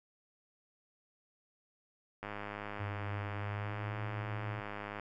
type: click train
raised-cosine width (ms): 0.5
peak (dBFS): -26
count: 286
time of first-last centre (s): 2.23-4.997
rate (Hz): 103
type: tone with pitch glide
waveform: triangle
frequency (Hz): 100 to 109.68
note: G2 to A2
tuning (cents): +35 to -5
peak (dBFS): -36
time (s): 2.79-4.61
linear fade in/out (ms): 20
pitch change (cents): +160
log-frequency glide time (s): 3.34-3.97
effects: none